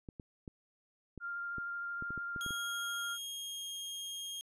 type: clicks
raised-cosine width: 3 ms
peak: -32 dBFS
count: 11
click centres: 0.088 / 0.198 / 0.478 / 1.177 / 1.583 / 2.024 / 2.106 / 2.177 / 2.362 / 2.463 / 2.507 s
type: tone with vibrato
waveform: sine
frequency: 1396.9 Hz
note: F6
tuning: in tune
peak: -37 dBFS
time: 1.2-3.18 s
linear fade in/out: 50 ms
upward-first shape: sine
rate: 13 Hz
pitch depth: 9 cents each way
type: tone with pitch glide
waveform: sawtooth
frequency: 3280 to 3242 Hz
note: G#7 to G#7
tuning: -22 to -42 cents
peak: -37 dBFS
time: 2.41-4.41 s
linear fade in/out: 0 ms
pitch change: -20 cents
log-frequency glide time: 2.6-3.69 s
effects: resampled to 32000 Hz